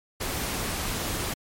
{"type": "noise", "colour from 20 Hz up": "pink", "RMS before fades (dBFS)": -30, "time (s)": [0.2, 1.34], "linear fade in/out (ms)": 10, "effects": ["MP3 64 kbps"]}